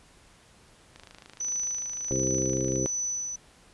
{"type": "click train", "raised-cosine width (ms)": 0.2, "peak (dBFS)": -29, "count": 49, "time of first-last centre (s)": [0.96, 2.758], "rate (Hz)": 26.7}
{"type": "tone with tremolo", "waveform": "sine", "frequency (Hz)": 5980, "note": "F#8", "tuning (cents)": 17, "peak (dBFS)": -27, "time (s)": [1.4, 3.36], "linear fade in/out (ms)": 5, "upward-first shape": "sine", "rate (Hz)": 1.4, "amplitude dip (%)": 45}
{"type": "harmonic tone", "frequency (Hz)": 65.41, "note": "C2", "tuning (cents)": 0, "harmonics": [1, 2, 3, 4, 5, 6, 7, 8], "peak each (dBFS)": [-40, -32, -38, -35, -32, -32, -42, -34], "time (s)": [2.11, 2.86], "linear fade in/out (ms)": 0}
{"effects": ["pink hiss -57 dBFS RMS until 3.73 s", "resampled to 24000 Hz"]}